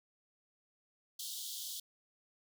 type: high-pass noise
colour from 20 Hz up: pink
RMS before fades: -43 dBFS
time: 1.19-1.8 s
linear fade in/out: 5 ms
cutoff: 3100 Hz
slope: 96 dB/octave
effects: none